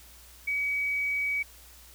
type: tone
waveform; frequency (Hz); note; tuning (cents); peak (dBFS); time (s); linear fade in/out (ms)
sine; 2270; C#7; +41; -26; 0.47-1.43; 10
effects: added 60 Hz sine -54 dBFS peak until 1.94 s + white hiss -53 dBFS RMS until 1.94 s